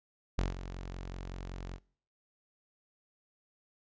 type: tone with ADSR envelope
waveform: sawtooth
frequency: 45.28 Hz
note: F#1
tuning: 37 cents flat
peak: -23 dBFS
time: 0.38-1.8 s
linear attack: 6 ms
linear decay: 160 ms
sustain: -13 dB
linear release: 61 ms
effects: noise-tail reverb RT60 0.6 s tail -25 dB re dry + resampled to 16000 Hz